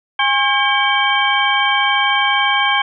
sine tone cluster, 817 / 1079 / 1614 / 2276 / 3142 Hz, G#5 / C#6 / G#6 / C#7 / G7, -29 / -47 / -50 / +45 / +3 cents, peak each -19 dBFS, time 0.19-2.82 s, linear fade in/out 5 ms, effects none

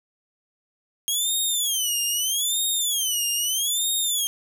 15% pulse tone with vibrato, 3234 Hz, G#7, 47 cents flat, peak -15 dBFS, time 1.08-4.27 s, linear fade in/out 0 ms, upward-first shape sine, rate 0.79 Hz, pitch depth 240 cents each way, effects none

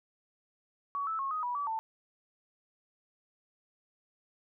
sine tone with pitch steps, 1127 / 1312 / 1090 / 1252 / 975 / 1148 / 890 Hz, C#6 / E6 / C#6 / D#6 / B5 / D6 / A5, +28 / -9 / -29 / +10 / -23 / -40 / +20 cents, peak -31 dBFS, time 0.95-1.79 s, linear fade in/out 0 ms, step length 120 ms, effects none

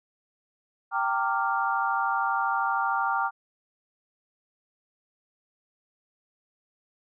sine chord, G minor seventh, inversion none, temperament equal with one note detuned, 784 / 916.8 / 1174.7 / 1396.9 Hz, G5 / Bb5 / D6 / F6, 0 / -29 / 0 / 0 cents, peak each -29 dBFS, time 0.91-3.31 s, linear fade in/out 50 ms, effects none

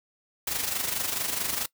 white noise with amplitude modulation, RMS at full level -27 dBFS, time 0.47-1.66 s, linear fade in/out 5 ms, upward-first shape sine, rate 24.6 Hz, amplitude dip 60%, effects noise-tail reverb RT60 0.1 s tail -21 dB re dry

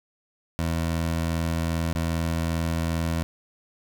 20% pulse tone with dropouts, 82.5 Hz, E2, 2 cents sharp, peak -19 dBFS, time 0.59-3.23 s, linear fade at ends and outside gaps 0 ms, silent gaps 1.93-1.951 s, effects none

